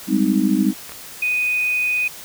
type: chord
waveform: sine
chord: Ab major seventh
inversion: third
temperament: just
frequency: 194.67 / 207.7 / 259.6 / 311.5 Hz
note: G3 / Ab3 / C4 / Eb4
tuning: -12 / 0 / -13 / +2 cents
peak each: -20 dBFS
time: 0.07-0.74 s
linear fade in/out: 50 ms
type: clicks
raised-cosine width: 0.3 ms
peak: -20 dBFS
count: 2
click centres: 0.894 / 0.92 s
type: tone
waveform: sine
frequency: 2489 Hz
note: D#7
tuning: in tune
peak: -17 dBFS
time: 1.22-2.08 s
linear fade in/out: 5 ms
effects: white hiss -37 dBFS RMS until 2.24 s